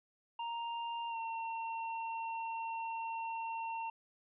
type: tone with pitch glide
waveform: square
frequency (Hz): 932.3 to 908.9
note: A#5 to A#5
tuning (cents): 0 to -44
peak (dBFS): -38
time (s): 0.39-3.9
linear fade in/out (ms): 5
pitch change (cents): -44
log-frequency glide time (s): 1.09-1.17
effects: resampled to 8000 Hz